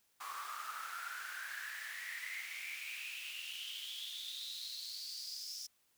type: noise with high-pass filter sweep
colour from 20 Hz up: pink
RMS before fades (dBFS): -45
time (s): 0.2-5.67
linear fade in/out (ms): 10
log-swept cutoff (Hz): 1100 to 5400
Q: 9.5
effects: white hiss -75 dBFS RMS until 5.97 s